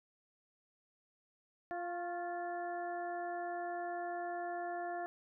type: harmonic tone with a mistuned harmonic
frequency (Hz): 348.9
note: F4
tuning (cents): -2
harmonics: 1 / 2 / 3 / 4 / 5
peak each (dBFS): -44 / -39 / -53 / -51 / -49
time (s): 1.71-5.06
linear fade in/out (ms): 0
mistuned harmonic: 3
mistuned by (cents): +55
effects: none